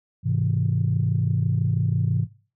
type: chord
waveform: sine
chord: Ab augmented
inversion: none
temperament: just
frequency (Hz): 103.83 / 129.78 / 162.23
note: Ab2 / C3 / E3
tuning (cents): 0 / -14 / -27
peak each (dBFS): -23 / -23 / -25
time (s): 0.23-2.27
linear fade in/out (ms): 50
effects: noise-tail reverb RT60 0.4 s tail -20 dB re dry + tanh soft clip ceiling -11 dBFS